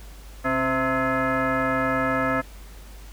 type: tone with frequency modulation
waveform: sine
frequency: 518 Hz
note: C5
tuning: 17 cents flat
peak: -20 dBFS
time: 0.44-2.42 s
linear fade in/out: 20 ms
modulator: 392 Hz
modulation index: 3.4
effects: added 50 Hz sine -40 dBFS peak until 3.12 s + pink hiss -49 dBFS RMS until 3.12 s